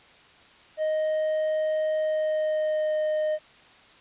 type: tone with pitch glide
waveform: triangle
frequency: 622.3 to 615.9 Hz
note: D#5 to D#5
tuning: 0 to -18 cents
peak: -21 dBFS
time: 0.77-3.39 s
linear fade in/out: 50 ms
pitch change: -18 cents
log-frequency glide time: 1.97-2.97 s
effects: white hiss -53 dBFS RMS until 4 s + resampled to 8000 Hz